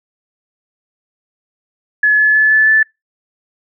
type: tone with pitch steps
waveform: sine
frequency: 1706 / 1716.9 / 1727.8 / 1738.8 / 1749.9 Hz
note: G#6 / A6 / A6 / A6 / A6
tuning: +46 / -43 / -32 / -21 / -10 cents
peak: -7 dBFS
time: 2.03-2.83 s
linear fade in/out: 5 ms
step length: 160 ms
effects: noise-tail reverb RT60 0.2 s tail -25 dB re dry